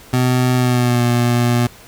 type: tone with pitch glide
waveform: 25% pulse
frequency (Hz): 126.1 to 120.61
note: B2 to B2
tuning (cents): +36 to -41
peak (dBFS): -9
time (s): 0.13-1.67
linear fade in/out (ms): 5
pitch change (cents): -77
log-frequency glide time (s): 0.55-1.04
effects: pink hiss -42 dBFS RMS until 1.87 s